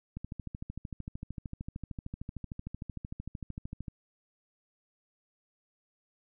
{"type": "click train", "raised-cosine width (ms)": 5, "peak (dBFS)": -26, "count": 50, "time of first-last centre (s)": [0.17, 3.882], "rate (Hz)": 13.2, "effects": []}